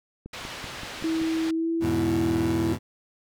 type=click train; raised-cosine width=3 ms; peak=-25 dBFS; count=6; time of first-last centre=0.26-1.216 s; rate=5.23 Hz
type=low-pass noise; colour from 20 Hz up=white; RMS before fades=-38 dBFS; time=0.33-1.51 s; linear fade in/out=5 ms; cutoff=3500 Hz; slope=12 dB/octave
type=tone with pitch glide; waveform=sine; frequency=323.6 to 331 Hz; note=E4 to E4; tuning=-32 to +7 cents; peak=-23 dBFS; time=1.04-2.73 s; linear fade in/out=2 ms; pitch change=+39 cents; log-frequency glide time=1.53-1.7 s
type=chord; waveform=20% pulse; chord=E major; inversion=none; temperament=equal; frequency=82.41 / 103.83 / 123.47 Hz; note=E2 / G#2 / B2; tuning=0 / 0 / 0 cents; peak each=-26 dBFS; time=1.8-2.79 s; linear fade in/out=50 ms
effects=none